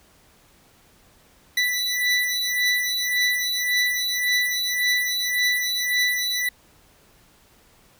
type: beating tone pair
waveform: 25% pulse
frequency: 1975.5 / 1977.3 Hz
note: B6 / B6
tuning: 0 / +2 cents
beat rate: 1.8 Hz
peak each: -20 dBFS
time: 1.57-6.49 s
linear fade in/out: 5 ms
effects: pink hiss -56 dBFS RMS until 7.99 s